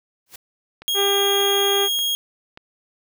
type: noise with exponential growth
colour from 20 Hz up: white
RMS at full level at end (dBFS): -33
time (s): 0.26-0.36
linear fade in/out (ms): 5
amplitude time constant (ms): 20
type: click train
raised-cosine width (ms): 0.3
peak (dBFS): -23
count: 4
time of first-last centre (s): 0.82-2.574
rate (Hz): 1.71
type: tone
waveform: 40% pulse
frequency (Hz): 3274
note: G#7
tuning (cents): -25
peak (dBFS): -19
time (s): 0.88-2.15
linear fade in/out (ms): 0
type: harmonic tone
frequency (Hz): 398.6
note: G4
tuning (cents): +29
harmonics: 1 / 2 / 3 / 4 / 5 / 6 / 7 / 8 / 9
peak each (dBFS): -20 / -26 / -30 / -32 / -34 / -36 / -37 / -38 / -39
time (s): 0.94-1.89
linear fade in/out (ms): 50
effects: none